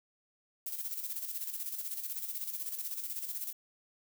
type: noise with tremolo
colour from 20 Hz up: violet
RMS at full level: -37 dBFS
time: 0.66-3.53 s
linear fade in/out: 5 ms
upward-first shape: square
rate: 16 Hz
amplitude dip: 55%
effects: none